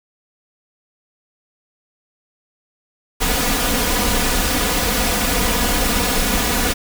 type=noise with comb filter; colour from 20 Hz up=pink; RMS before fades=-18 dBFS; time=3.2-6.74 s; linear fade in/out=20 ms; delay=4.1 ms; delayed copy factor=+0.75; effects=none